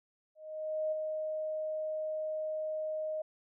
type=tone with ADSR envelope; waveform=sine; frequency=622.3 Hz; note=D#5; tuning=in tune; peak=-29 dBFS; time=0.35-3.22 s; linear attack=570 ms; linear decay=12 ms; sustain=-4 dB; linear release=6 ms; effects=none